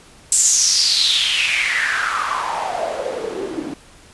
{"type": "noise with band-pass filter sweep", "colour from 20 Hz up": "white", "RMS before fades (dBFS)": -19, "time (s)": [0.32, 3.74], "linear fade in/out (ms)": 2, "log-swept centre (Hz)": [8000, 270], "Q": 6.1, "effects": ["pink hiss -46 dBFS RMS until 4.13 s", "resampled to 24000 Hz"]}